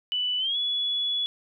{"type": "tone with pitch glide", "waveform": "sine", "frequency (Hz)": [2978, 3401], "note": ["F#7", "G#7"], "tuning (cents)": [11, 40], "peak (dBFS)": -24, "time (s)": [0.12, 1.26], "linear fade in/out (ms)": 0, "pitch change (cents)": 229, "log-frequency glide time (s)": [0.38, 0.57], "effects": []}